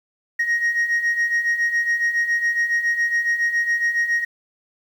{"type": "beating tone pair", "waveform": "sine", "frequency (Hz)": [1872, 1879.2], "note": ["A#6", "A#6"], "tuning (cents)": [7, 13], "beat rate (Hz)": 7.2, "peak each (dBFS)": [-22, -17], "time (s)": [0.39, 4.25], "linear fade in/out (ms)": 10, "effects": ["tanh soft clip ceiling -15 dBFS", "8-bit"]}